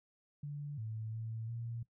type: tone with pitch steps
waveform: sine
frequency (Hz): 145.2 / 110.2 / 112.2 / 116.5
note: D3 / A2 / A2 / A#2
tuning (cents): -19 / +3 / +34 / -1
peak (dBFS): -39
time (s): 0.43-1.83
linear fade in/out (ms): 5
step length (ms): 350
effects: noise-tail reverb RT60 0.1 s tail -18 dB re dry